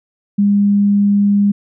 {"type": "tone", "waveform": "sine", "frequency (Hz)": 202.6, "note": "G#3", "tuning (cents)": -43, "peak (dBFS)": -9, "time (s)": [0.38, 1.52], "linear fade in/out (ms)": 10, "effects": []}